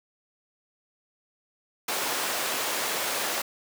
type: high-pass noise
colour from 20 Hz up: pink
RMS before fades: -29 dBFS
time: 1.88-3.42 s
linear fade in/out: 5 ms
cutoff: 480 Hz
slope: 12 dB/octave
effects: none